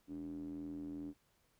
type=tone with band-pass filter; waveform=square; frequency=41.2 Hz; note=E1; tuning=in tune; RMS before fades=-45 dBFS; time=0.07-1.14 s; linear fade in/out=50 ms; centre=280 Hz; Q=8.4; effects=pink hiss -75 dBFS RMS until 1.59 s